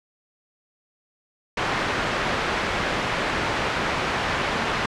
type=low-pass noise; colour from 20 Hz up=white; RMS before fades=-25 dBFS; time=1.57-4.86 s; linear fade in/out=5 ms; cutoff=1900 Hz; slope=12 dB/octave; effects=low-pass 8000 Hz 12 dB/octave